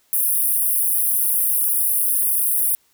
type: high-pass noise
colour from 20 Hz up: pink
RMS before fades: -19 dBFS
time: 0.13-2.75 s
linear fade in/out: 0 ms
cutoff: 9500 Hz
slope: 96 dB/octave
effects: white hiss -61 dBFS RMS until 2.93 s